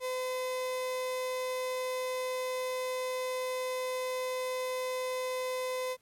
35% pulse tone, 510 Hz, C5, 44 cents flat, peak -30 dBFS, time 0-5.97 s, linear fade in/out 50 ms, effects pink hiss -70 dBFS RMS until 6.01 s + MP3 64 kbps

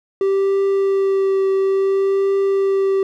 triangle tone with vibrato, 389.5 Hz, G4, 11 cents flat, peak -12 dBFS, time 0.21-3.03 s, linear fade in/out 2 ms, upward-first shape triangle, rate 0.58 Hz, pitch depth 16 cents each way, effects none

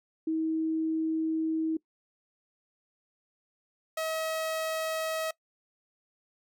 sine / sawtooth tone pair in turn, 319.6 / 639.2 Hz, D#4 / D#5, +47 / +47 cents, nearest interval octave, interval 1200 cents, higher second, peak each -26 dBFS, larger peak neither, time 0.27-1.77 / 3.97-5.31 s, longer first, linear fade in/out 5 ms, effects noise-tail reverb RT60 0.1 s tail -22 dB re dry

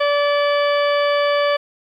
harmonic tone with a mistuned harmonic, 578 Hz, D5, 28 cents flat, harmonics 1 / 2 / 3 / 4 / 5 / 6 / 8, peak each -16 / -22 / -26 / -28 / -30 / -32 / -34 dBFS, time 0-1.57 s, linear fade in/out 10 ms, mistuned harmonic 5, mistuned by +45 cents, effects 9-bit

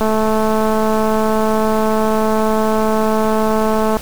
click train, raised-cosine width 1 ms, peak -4 dBFS, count 864, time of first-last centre 0.01-3.969 s, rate 218 Hz, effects pink hiss -31 dBFS RMS until 4.01 s

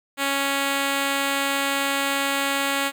5% pulse tone, 277.2 Hz, C#4, in tune, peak -10 dBFS, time 0.17-2.92 s, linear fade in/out 50 ms, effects none

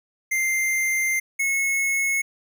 square tone pair in turn, 2093 / 2185 Hz, C7 / C#7, 0 / -26 cents, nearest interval minor second, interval 74 cents, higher second, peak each -21 dBFS, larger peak neither, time 0.31-1.2 / 1.39-2.22 s, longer first, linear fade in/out 10 ms, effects none

